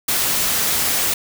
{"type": "noise", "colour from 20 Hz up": "white", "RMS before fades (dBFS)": -19, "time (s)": [0.08, 1.14], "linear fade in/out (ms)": 5, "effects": []}